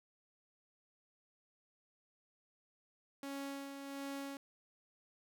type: tone with tremolo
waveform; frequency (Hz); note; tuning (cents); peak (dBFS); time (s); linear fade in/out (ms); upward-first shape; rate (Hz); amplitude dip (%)
sawtooth; 277.2; C#4; 0; -37; 3.23-4.37; 2; sine; 1.4; 45
effects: none